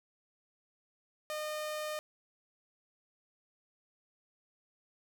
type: tone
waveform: sawtooth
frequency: 610 Hz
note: D#5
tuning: 34 cents flat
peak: -32 dBFS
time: 1.3-1.99 s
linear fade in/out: 0 ms
effects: none